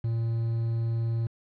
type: tone with quantisation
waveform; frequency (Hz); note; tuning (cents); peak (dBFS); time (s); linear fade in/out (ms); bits
triangle; 114.9; A#2; -25; -23; 0.04-1.27; 5; 8
effects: low-pass 2000 Hz 12 dB/octave